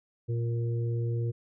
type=harmonic tone; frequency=117.1 Hz; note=A#2; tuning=8 cents sharp; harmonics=1 / 3 / 4; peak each=-27 / -39 / -40 dBFS; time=0.28-1.32 s; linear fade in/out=20 ms; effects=none